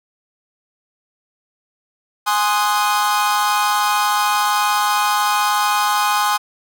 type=chord; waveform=45% pulse; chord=Ab dominant seventh; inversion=none; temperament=equal; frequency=830.6 / 1046.5 / 1244.5 / 1480 Hz; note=Ab5 / C6 / Eb6 / Gb6; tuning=0 / 0 / 0 / 0 cents; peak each=-19 / -20 / -21 / -25 dBFS; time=2.26-6.38 s; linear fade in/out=20 ms; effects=none